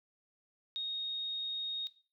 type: tone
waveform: sine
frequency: 3729 Hz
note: A#7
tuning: in tune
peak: -34 dBFS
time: 0.76-1.87 s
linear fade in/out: 0 ms
effects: noise-tail reverb RT60 0.4 s tail -18 dB re dry